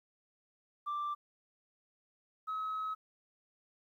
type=tone pair in turn; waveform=sine; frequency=1177 / 1281.2 Hz; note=D6 / E6; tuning=+3 / -50 cents; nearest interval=minor second; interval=147 cents; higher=second; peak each=-32 / -33 dBFS; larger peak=first; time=0.86-1.15 / 2.47-2.95 s; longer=second; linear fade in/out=20 ms; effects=tanh soft clip ceiling -32 dBFS + 12-bit